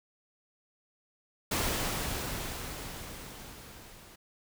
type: noise with level ramp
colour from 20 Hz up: pink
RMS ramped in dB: -29 to -53 dBFS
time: 1.51-4.16 s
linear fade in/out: 10 ms
effects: none